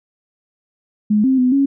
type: tone with pitch steps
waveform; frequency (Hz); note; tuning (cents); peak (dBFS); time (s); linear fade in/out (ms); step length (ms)
sine; 210.6 / 263.2 / 252 / 276.2; G#3 / C4 / B3 / C#4; +24 / +10 / +35 / -6; -11; 1.1-1.66; 10; 140
effects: none